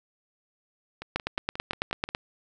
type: two click trains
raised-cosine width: 0.3 ms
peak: -21 / -10 dBFS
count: 7 / 10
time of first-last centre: 1.02-2.09 / 1.16-2.149 s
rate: 5.61 / 9.1 Hz
effects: none